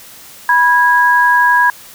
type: tone pair together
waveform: sine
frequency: 980 / 1648.2 Hz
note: B5 / G#6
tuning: -14 / -14 cents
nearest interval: major sixth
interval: 900 cents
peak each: -10 dBFS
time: 0.49-1.7 s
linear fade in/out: 2 ms
effects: white hiss -37 dBFS RMS until 1.94 s